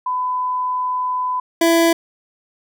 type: tone pair in turn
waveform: sine / 25% pulse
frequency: 1004 / 333.4 Hz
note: B5 / E4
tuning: +28 / +20 cents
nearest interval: octave + perfect fifth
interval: 1908 cents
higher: first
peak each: -18 / -8 dBFS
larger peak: second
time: 0.06-1.4 / 1.61-1.93 s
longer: first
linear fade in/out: 5 ms
effects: none